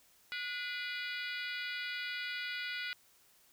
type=harmonic tone with a mistuned harmonic; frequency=485.6 Hz; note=B4; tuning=29 cents flat; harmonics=3 / 4 / 5 / 6 / 7 / 8 / 9 / 10; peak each=-41 / -43 / -45 / -47 / -48 / -49 / -50 / -51 dBFS; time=0.32-2.93 s; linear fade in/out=0 ms; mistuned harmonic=4; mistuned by=+74 cents; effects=white hiss -66 dBFS RMS until 3.52 s